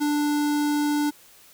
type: tone with notch filter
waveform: square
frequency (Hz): 294.4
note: D4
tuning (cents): +4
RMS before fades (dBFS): -23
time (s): 0-1.11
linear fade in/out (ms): 20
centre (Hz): 2400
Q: 1.8
effects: white hiss -52 dBFS RMS until 1.53 s